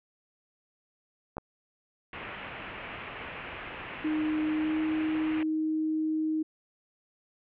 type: clicks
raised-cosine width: 1 ms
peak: -22 dBFS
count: 2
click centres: 1.369 / 1.382 s
type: low-pass noise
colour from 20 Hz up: white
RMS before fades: -41 dBFS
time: 2.13-5.43 s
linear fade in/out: 2 ms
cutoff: 2800 Hz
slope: 48 dB/octave
type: tone with pitch glide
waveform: sine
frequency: 308.9 to 313.2 Hz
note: D#4 to D#4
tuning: -12 to +11 cents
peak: -26 dBFS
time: 4.04-6.43 s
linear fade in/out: 10 ms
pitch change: +23 cents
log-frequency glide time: 4.55-4.81 s
effects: none